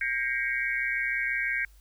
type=tone cluster; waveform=sine; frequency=1599 / 1899 / 2122 / 2248 Hz; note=G6 / A#6 / C7 / C#7; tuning=+34 / +32 / +24 / +24 cents; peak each=-30 / -33 / -34 / -31 dBFS; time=0.01-1.65 s; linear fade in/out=2 ms; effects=added 50 Hz sine -52 dBFS peak until 1.8 s + white hiss -64 dBFS RMS until 1.8 s